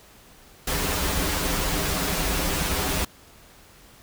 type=noise with comb filter; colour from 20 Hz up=pink; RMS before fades=-25 dBFS; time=0.67-3.05 s; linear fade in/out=5 ms; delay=8.7 ms; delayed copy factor=-1; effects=pink hiss -51 dBFS RMS until 4.02 s